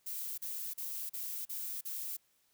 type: noise bursts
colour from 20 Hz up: violet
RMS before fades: -40 dBFS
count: 6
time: 0.06-2.17 s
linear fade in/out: 10 ms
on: 320 ms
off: 38 ms
effects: white hiss -73 dBFS RMS until 2.53 s